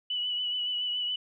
sine tone with vibrato, 2960 Hz, F#7, in tune, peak -28 dBFS, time 0.1-1.16 s, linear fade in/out 5 ms, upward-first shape triangle, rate 7.1 Hz, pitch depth 32 cents each way, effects none

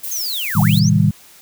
violet noise, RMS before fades -26 dBFS, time 0.03-0.8 s, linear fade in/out 10 ms
sine linear two-way sweep, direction down then up, 6560 to 664 to 6560 Hz, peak -22 dBFS, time 0.11-0.9 s, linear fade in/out 10 ms, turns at 0.61 s
sine chord, A half-diminished seventh, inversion none, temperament just, 110 / 132 / 158.4 / 198 Hz, A2 / C3 / Eb3 / G3, 0 / +16 / +31 / +18 cents, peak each -16 / -20 / -14 / -16 dBFS, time 0.55-1.11 s, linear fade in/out 10 ms
effects white hiss -45 dBFS RMS until 1.41 s

